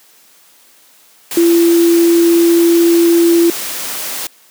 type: tone in noise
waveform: sine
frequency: 338.8 Hz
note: E4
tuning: 48 cents sharp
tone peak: -6 dBFS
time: 1.37-3.5 s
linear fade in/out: 2 ms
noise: white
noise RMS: -22 dBFS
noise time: 1.31-4.27 s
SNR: +13 dB
effects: white hiss -47 dBFS RMS until 4.5 s + high-pass 200 Hz 12 dB/octave